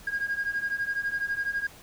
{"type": "beating tone pair", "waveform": "sine", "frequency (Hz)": [1622, 1634], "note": ["G#6", "G#6"], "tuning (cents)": [-41, -29], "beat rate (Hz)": 12, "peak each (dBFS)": [-30, -28], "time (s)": [0.07, 1.67], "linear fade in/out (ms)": 5, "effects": ["tanh soft clip ceiling -22 dBFS", "pink hiss -50 dBFS RMS until 1.82 s"]}